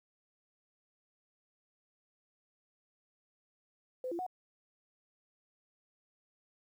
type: tone with pitch steps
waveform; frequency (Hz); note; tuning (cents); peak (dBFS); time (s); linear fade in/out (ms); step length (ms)
sine; 510 / 341.5 / 736; C5 / F4 / F#5; -44 / -39 / -9; -35; 4.04-4.265; 2; 75
effects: 11-bit